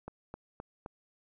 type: click train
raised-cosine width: 1 ms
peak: -27 dBFS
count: 4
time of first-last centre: 0.08-0.861 s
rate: 3.84 Hz
effects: none